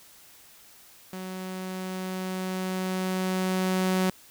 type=tone with level ramp; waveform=sawtooth; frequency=186.3 Hz; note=F#3; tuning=12 cents sharp; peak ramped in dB=-31 to -18 dBFS; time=1.13-4.1 s; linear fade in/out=2 ms; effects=white hiss -53 dBFS RMS until 4.3 s